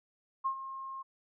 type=tone with ADSR envelope; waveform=sine; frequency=1070 Hz; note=C6; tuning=38 cents sharp; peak=-27 dBFS; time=0.44-1.03 s; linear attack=20 ms; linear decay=85 ms; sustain=-12 dB; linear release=18 ms; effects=none